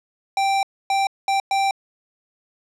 square tone bursts at uneven times, 784 Hz, G5, in tune, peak -18 dBFS, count 4, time 0.37-0.63 / 0.9-1.07 / 1.28-1.4 / 1.51-1.71 s, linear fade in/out 2 ms, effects low-pass 7000 Hz 12 dB/octave

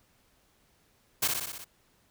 white noise with echo, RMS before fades -26 dBFS, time 1.22-1.28 s, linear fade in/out 10 ms, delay 61 ms, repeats 6, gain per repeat -3 dB, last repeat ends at 1.646 s, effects pink hiss -67 dBFS RMS until 2.1 s

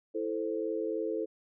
sine chord, A minor, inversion second, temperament equal, 329.6 / 440 / 523.3 Hz, E4 / A4 / C5, 0 / 0 / 0 cents, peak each -35 / -33 / -37 dBFS, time 0.14-1.26 s, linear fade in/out 20 ms, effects none

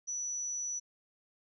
sine tone, 5920 Hz, F#8, in tune, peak -34 dBFS, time 0.07-0.8 s, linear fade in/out 20 ms, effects none

